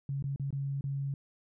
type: tone with dropouts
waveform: sine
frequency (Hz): 138.59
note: C#3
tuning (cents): 0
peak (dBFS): -31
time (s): 0.09-1.14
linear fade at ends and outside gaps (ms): 2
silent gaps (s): 0.225-0.24 / 0.361-0.397 / 0.506-0.527 / 0.81-0.84
effects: none